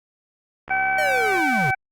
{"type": "click train", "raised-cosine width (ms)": 0.5, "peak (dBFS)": -20, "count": 50, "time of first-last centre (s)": [0.68, 1.395], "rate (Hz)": 68.5}
{"type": "harmonic tone", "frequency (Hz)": 765, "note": "G5", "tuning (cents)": -42, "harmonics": [1, 2, 3], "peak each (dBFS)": [-22, -23, -25], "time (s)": [0.7, 1.75], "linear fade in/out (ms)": 10}
{"type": "linear sweep", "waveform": "square", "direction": "down", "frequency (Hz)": [630, 114.3], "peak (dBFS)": -24, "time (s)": [0.98, 1.71], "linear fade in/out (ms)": 5}
{"effects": ["Opus 48 kbps"]}